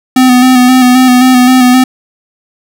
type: tone with vibrato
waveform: square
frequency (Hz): 253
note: B3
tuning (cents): +42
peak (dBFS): -3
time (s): 0.16-1.84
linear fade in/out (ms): 5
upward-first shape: square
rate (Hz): 3.8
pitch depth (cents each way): 26
effects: none